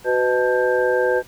sine tone cluster, 372.8 / 499.6 / 619 / 877 / 1584 Hz, F#4 / B4 / D#5 / A5 / G6, +13 / +20 / -9 / -6 / +18 cents, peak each -22 / -18 / -27 / -27 / -24 dBFS, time 0.04-1.23 s, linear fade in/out 50 ms, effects pink hiss -47 dBFS RMS until 1.27 s

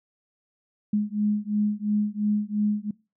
sine beating tone pair, 207.7 / 210.6 Hz, G#3 / G#3, 0 / +24 cents, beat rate 2.9 Hz, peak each -25 dBFS, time 0.93-2.91 s, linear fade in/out 5 ms, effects noise-tail reverb RT60 0.3 s tail -23 dB re dry

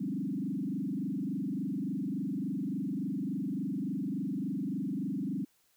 sine tone with frequency modulation, 231.4 Hz, A#3, 13 cents flat, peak -31 dBFS, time 0-5.45 s, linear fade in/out 10 ms, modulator 23.5 Hz, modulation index 2.7, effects white hiss -70 dBFS RMS until 5.76 s

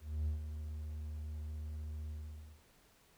triangle tone with ADSR envelope, 76.3 Hz, D#2, 33 cents flat, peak -29 dBFS, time 0-2.63 s, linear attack 270 ms, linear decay 120 ms, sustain -9 dB, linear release 540 ms, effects tanh soft clip ceiling -26 dBFS + pink hiss -67 dBFS RMS until 3.17 s

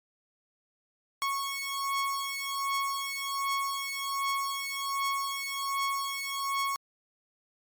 sawtooth beating tone pair, 1102 / 1103.3 Hz, C#6 / C#6, -11 / -9 cents, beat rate 1.3 Hz, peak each -29 dBFS, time 1.22-6.76 s, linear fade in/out 0 ms, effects MP3 96 kbps

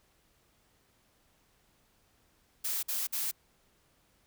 blue noise bursts, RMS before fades -33 dBFS, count 3, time 2.64-3.314 s, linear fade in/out 10 ms, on 190 ms, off 52 ms, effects pink hiss -69 dBFS RMS until 4.26 s

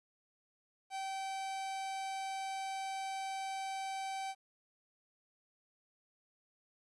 45% pulse tone, 773 Hz, G5, 24 cents flat, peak -38 dBFS, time 0.9-4.35 s, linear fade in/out 50 ms, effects resampled to 24000 Hz + 12-bit

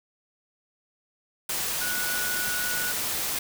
sine tone in noise, 1467 Hz, F#6, 15 cents flat, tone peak -30 dBFS, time 1.81-2.92 s, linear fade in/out 5 ms, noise white, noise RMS -29 dBFS, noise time 1.49-3.39 s, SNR -4 dB, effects none

